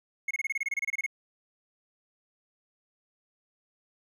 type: tone bursts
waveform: triangle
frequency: 2173 Hz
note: C#7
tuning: 35 cents flat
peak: -25 dBFS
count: 15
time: 0.28-1.064 s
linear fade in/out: 5 ms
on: 28 ms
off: 26 ms
effects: none